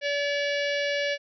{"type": "harmonic tone", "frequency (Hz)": 573, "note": "D5", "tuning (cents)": -43, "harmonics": [1, 3, 4, 5, 6, 7, 8, 9, 10], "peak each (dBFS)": [-27, -31, -33, -35, -40, -41, -42, -44, -46], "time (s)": [0.01, 1.18], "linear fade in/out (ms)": 50, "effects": []}